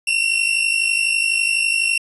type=tone pair together; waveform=40% pulse; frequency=2698 / 2750 Hz; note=E7 / F7; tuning=+40 / -27 cents; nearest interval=unison; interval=33 cents; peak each=-18 dBFS; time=0.07-1.98 s; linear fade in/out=5 ms; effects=resampled to 32000 Hz